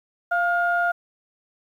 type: tone pair together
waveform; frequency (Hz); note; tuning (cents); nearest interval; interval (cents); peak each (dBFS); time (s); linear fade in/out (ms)
sine; 695.3 / 1419; F5 / F6; -8 / +27; octave; 1235; -21; 0.31-0.92; 10
effects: tanh soft clip ceiling -11 dBFS + 9-bit